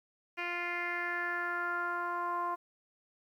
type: tone with low-pass filter sweep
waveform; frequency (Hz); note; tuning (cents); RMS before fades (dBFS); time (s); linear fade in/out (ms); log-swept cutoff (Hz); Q
10% pulse; 349.2; F4; 0; -35; 0.37-2.56; 20; 2600 to 990; 4.3
effects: 11-bit